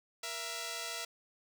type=tone pair together; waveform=5% pulse; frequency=472.8 / 668.6 Hz; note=A#4 / E5; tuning=+24 / +24 cents; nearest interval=tritone; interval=600 cents; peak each=-32 / -28 dBFS; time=0.23-1.05 s; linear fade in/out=5 ms; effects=none